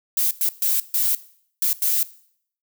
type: noise bursts at uneven times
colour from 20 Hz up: violet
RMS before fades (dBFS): -20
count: 6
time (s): 0.17-0.31 / 0.41-0.49 / 0.62-0.8 / 0.94-1.15 / 1.62-1.73 / 1.82-2.03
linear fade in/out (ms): 2
effects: noise-tail reverb RT60 0.6 s tail -18 dB re dry